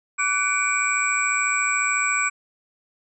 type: tone cluster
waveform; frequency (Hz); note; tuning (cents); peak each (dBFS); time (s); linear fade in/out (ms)
sine; 1154 / 1492 / 2272 / 2386 / 7710; D6 / F#6 / C#7 / D7 / B8; -31 / +14 / +42 / +27 / -43; -26; 0.18-2.3; 20
effects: none